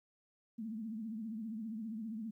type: tone with vibrato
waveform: sine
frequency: 220.7 Hz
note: A3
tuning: 5 cents sharp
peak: -39 dBFS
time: 0.58-2.31 s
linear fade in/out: 10 ms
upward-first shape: triangle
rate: 15 Hz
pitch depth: 120 cents each way
effects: 13-bit